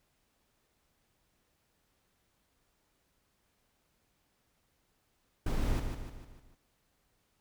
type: noise with echo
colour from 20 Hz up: brown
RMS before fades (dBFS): -30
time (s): 5.46-5.8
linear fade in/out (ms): 5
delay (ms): 150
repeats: 5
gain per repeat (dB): -6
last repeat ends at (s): 6.55
effects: pink hiss -75 dBFS RMS until 7.4 s